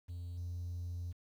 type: tone with level steps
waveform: triangle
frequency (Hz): 87.31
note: F2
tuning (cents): 0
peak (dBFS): -38 / -35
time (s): 0.08-1.13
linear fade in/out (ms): 20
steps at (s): 0.37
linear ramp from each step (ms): 10
effects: tanh soft clip ceiling -34 dBFS + 11-bit